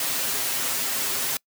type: noise with comb filter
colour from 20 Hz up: white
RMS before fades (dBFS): -26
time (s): 0-1.37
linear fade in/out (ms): 2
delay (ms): 7.5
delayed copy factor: +0.85
effects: noise-tail reverb RT60 0.1 s tail -25 dB re dry + high-pass 150 Hz 12 dB/octave